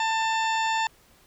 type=harmonic tone; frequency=891 Hz; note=A5; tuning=22 cents sharp; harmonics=1 / 2 / 3 / 4 / 5 / 6 / 8; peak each=-24 / -30 / -33 / -35 / -41 / -43 / -39 dBFS; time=0-0.87 s; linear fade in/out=2 ms; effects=pink hiss -58 dBFS RMS until 1.26 s